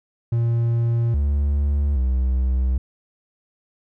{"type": "tone with pitch steps", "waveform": "triangle", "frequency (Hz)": [116.9, 71.6, 63.9], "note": ["A#2", "D2", "C2"], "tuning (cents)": [5, -43, -40], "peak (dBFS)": -15, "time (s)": [0.32, 2.78], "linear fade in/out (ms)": 5, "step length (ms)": 820, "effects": []}